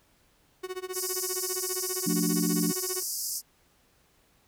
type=tone with tremolo; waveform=45% pulse; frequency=370 Hz; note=F#4; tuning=in tune; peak=-31 dBFS; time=0.63-3.03 s; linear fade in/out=10 ms; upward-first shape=sine; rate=15 Hz; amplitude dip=95%
type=band-pass noise; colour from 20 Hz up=pink; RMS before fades=-33 dBFS; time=0.92-3.42 s; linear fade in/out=50 ms; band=4800 to 15000 Hz; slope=96 dB/octave
type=chord; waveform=sine; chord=D minor; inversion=first; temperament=equal; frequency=174.61 / 220 / 293.7 Hz; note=F3 / A3 / D4; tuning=0 / 0 / 0 cents; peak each=-28 / -31 / -29 dBFS; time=2.06-2.72 s; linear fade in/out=10 ms
effects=pink hiss -65 dBFS RMS until 4.47 s

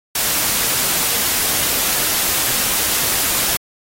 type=noise; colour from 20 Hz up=white; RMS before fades=-18 dBFS; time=0.15-3.57 s; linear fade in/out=5 ms; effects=AAC 48 kbps

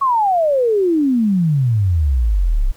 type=exponential sweep; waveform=sine; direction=down; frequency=1123 to 30.45 Hz; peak=-12 dBFS; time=0.01-2.72 s; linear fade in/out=10 ms; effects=pink hiss -49 dBFS RMS until 2.76 s

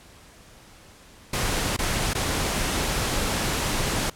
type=noise with dropouts; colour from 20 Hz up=pink; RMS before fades=-25 dBFS; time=1.33-4.1 s; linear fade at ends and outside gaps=5 ms; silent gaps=1.766-1.788 / 2.135-2.15 s; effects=pink hiss -50 dBFS RMS until 4.15 s + low-pass 11000 Hz 12 dB/octave

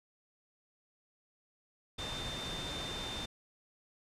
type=tone in noise; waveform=sine; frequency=3590 Hz; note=A7; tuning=34 cents sharp; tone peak=-41 dBFS; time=1.98-3.26 s; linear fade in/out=10 ms; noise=pink; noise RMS=-41 dBFS; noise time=1.98-3.26 s; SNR=-3 dB; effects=low-pass 7000 Hz 12 dB/octave

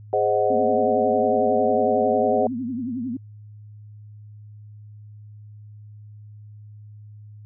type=chord; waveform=sine; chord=Ab dominant seventh; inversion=none; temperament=equal; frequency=415.3 / 523.3 / 622.3 / 740 Hz; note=Ab4 / C5 / Eb5 / Gb5; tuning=0 / 0 / 0 / 0 cents; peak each=-23 dBFS; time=0.13-2.47 s; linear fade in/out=2 ms
type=tone with vibrato; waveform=sine; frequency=246.9 Hz; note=B3; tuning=in tune; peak=-25 dBFS; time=0.5-3.17 s; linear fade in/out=5 ms; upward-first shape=triangle; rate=11 Hz; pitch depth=190 cents each way
effects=added 105 Hz sine -40 dBFS peak until 7.45 s

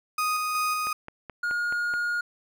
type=tone with tremolo; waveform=35% pulse; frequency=1244.5 Hz; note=D#6; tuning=in tune; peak=-22 dBFS; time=0.18-0.93 s; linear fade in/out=5 ms; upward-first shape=square; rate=2.7 Hz; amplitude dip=25%
type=click train; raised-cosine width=0.5 ms; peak=-23 dBFS; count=6; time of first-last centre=0.87-1.938 s; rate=4.68 Hz
type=tone; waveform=triangle; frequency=1430 Hz; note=F6; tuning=41 cents sharp; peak=-23 dBFS; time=1.43-2.21 s; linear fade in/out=5 ms
effects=none

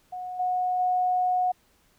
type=tone with level steps; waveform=sine; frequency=730 Hz; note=F#5; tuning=24 cents flat; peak=-32 / -23 / -21 dBFS; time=0.12-1.52 s; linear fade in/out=10 ms; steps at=0.39 / 0.79 s; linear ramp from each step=10 ms; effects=pink hiss -64 dBFS RMS until 1.98 s

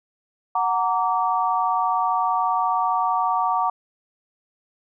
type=chord; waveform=sine; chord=Gb augmented; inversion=none; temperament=just; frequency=740 / 925 / 1156.2 Hz; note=Gb5 / Bb5 / D6; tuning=0 / -14 / -27 cents; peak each=-23 dBFS; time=0.55-3.7 s; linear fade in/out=5 ms; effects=none

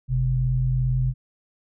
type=tone pair together; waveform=sine; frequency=45.81 / 128.3 Hz; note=F#1 / C3; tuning=-17 / -34 cents; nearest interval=octave + tritone; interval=1783 cents; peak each=-25 / -20 dBFS; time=0.08-1.14 s; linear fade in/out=50 ms; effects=none

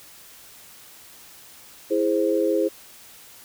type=chord; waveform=sine; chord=E augmented; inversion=none; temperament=equal; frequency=329.6 / 415.3 / 523.3 Hz; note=E4 / G#4 / B#4; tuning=0 / 0 / 0 cents; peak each=-23 dBFS; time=1.9-2.69 s; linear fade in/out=20 ms; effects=white hiss -47 dBFS RMS until 3.44 s

